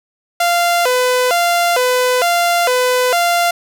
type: tone with vibrato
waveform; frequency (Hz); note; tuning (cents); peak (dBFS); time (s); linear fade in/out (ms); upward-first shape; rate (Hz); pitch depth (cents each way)
sawtooth; 590; D5; +8; -8; 0.4-3.51; 5; square; 1.1; 280
effects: none